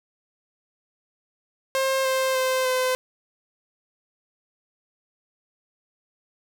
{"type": "tone with pitch steps", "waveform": "sawtooth", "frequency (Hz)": [532, 525.3, 518.6, 512.1], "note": ["C5", "C5", "C5", "C5"], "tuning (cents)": [29, 7, -15, -37], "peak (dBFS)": -17, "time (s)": [1.75, 2.95], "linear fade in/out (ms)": 0, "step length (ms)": 300, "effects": []}